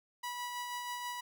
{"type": "tone with tremolo", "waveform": "sawtooth", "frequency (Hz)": 977, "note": "B5", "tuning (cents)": -19, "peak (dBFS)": -33, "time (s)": [0.23, 1.21], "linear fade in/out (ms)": 10, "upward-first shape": "sine", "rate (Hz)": 6.2, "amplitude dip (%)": 30, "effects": []}